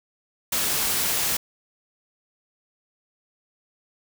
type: noise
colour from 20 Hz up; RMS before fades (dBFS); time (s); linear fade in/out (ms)
white; -24; 0.52-1.37; 5
effects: none